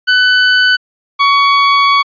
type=tone pair in turn; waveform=sawtooth; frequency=1500 / 1123.7 Hz; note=F#6 / C#6; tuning=+23 / +23 cents; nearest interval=perfect fourth; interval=500 cents; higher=first; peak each=-3 dBFS; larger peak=neither; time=0.07-0.77 / 1.19-2.03 s; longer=second; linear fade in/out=20 ms; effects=resampled to 11025 Hz